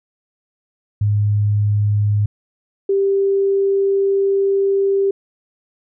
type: tone pair in turn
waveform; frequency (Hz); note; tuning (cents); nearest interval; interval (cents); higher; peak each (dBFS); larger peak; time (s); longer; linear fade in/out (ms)
sine; 103.83 / 393.4; G#2 / G4; 0 / +6; octave + major seventh; 2306; second; -13; neither; 1.01-2.26 / 2.89-5.11; second; 5
effects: none